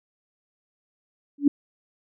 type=tone with exponential growth; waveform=sine; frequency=286 Hz; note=D4; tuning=46 cents flat; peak=-10 dBFS; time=1.38-1.48 s; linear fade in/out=5 ms; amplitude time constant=21 ms; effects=none